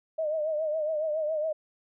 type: tone with vibrato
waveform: sine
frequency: 620 Hz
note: D#5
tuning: 6 cents flat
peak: -26 dBFS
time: 0.18-1.53 s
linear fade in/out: 10 ms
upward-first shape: triangle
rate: 7.2 Hz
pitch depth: 85 cents each way
effects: none